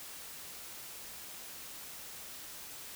silence, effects white hiss -47 dBFS RMS until 2.95 s

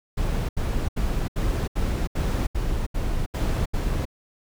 brown noise bursts, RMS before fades -24 dBFS, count 10, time 0.17-4.054 s, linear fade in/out 10 ms, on 320 ms, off 76 ms, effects none

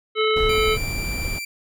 harmonic tone, 434.3 Hz, A4, 23 cents flat, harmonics 1 / 3 / 5 / 7 / 9, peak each -19 / -24 / -26 / -27 / -29 dBFS, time 0.15-0.78 s, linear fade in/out 50 ms
brown noise, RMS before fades -27 dBFS, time 0.36-1.39 s, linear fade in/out 5 ms
sawtooth tone, 2349 Hz, D7, in tune, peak -25 dBFS, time 0.49-1.45 s, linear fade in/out 5 ms
effects none

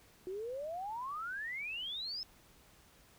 sine exponential sweep, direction up, 359.4 to 5274 Hz, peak -38 dBFS, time 0.27-2.23 s, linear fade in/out 0 ms, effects pink hiss -63 dBFS RMS until 3.18 s

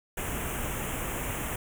pink band-stop noise, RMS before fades -33 dBFS, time 0.17-1.56 s, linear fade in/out 5 ms, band 3100 to 6600 Hz, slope 48 dB/octave, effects none

